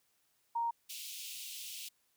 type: tone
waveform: sine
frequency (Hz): 932.3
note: A#5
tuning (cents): 0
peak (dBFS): -31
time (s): 0.55-0.71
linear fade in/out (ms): 10
type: high-pass noise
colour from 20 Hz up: pink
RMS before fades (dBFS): -45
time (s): 0.89-1.89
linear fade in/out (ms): 10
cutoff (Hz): 2600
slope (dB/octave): 48
effects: white hiss -75 dBFS RMS until 2.16 s